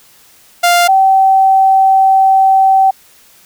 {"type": "tone pair in turn", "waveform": ["sawtooth", "sine"], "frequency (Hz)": [698.5, 770], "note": ["F5", "G5"], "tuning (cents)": [0, -31], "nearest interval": "major second", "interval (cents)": 169, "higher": "second", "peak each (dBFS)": [-3, -5], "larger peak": "first", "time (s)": [[0.63, 0.88], [0.88, 2.91]], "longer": "second", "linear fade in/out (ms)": 10, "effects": ["white hiss -45 dBFS RMS until 3.45 s"]}